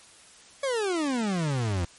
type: exponential sweep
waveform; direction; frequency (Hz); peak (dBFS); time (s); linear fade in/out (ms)
40% pulse; down; 568 to 82.9; -24; 0.63-1.85; 5
effects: white hiss -52 dBFS RMS until 1.98 s + MP3 48 kbps